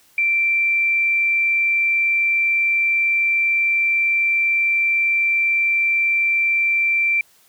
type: tone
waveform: sine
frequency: 2349 Hz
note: D7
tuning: in tune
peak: -15 dBFS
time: 0.18-7.21 s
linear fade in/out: 2 ms
effects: white hiss -55 dBFS RMS until 7.48 s